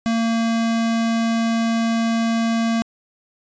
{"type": "tone", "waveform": "square", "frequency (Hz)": 228.3, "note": "A#3", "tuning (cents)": -36, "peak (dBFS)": -18, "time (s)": [0.06, 2.82], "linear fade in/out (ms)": 0, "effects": ["resampled to 16000 Hz"]}